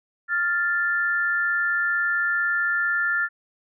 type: tone pair together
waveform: sine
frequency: 1397.8 / 1760 Hz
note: F6 / A6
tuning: +1 / 0 cents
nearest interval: major third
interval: 399 cents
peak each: -23 dBFS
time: 0.28-3.29 s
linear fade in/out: 50 ms
effects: none